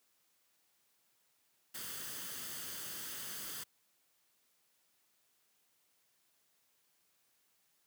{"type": "noise with comb filter", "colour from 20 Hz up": "white", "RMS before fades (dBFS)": -44, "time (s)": [1.74, 3.64], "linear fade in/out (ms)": 10, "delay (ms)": 0.63, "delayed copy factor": 0.5, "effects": ["white hiss -75 dBFS RMS until 7.86 s", "high-pass 100 Hz 12 dB/octave"]}